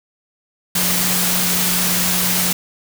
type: tone in noise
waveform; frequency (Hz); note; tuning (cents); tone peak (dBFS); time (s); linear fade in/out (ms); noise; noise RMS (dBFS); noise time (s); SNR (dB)
sine; 180; F#3; -47; -24; 0.75-2.53; 5; white; -18; 0.75-2.53; -9
effects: none